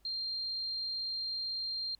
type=tone; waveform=sine; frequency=4186 Hz; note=C8; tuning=in tune; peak=-34 dBFS; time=0.05-1.95 s; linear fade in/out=2 ms; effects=added 50 Hz sine -66 dBFS peak until 1.99 s + pink hiss -72 dBFS RMS until 1.99 s